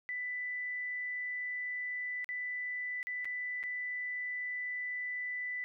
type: tone with dropouts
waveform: sine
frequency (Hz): 1988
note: B6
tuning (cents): +11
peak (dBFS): -35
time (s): 0.09-5.64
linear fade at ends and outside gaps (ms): 0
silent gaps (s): 2.244-2.29 / 3.029-3.07 / 3.246-3.254 / 3.63-3.637
effects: none